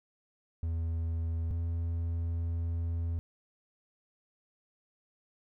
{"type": "tone pair in turn", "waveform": "triangle", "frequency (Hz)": [82.41, 83.9], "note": ["E2", "E2"], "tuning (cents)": [0, 31], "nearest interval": "unison", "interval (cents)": 31, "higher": "second", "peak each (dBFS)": -28, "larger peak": "neither", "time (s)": [[0.63, 1.51], [1.51, 3.19]], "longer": "second", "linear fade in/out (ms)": 0, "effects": []}